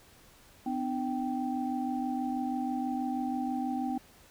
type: tone cluster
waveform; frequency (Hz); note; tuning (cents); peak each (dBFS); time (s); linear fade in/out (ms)
sine; 252.7 / 298.9 / 779; B3 / D4 / G5; +40 / +31 / -11; -32 / -36 / -35; 0.66-3.98; 5
effects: pink hiss -58 dBFS RMS until 4.3 s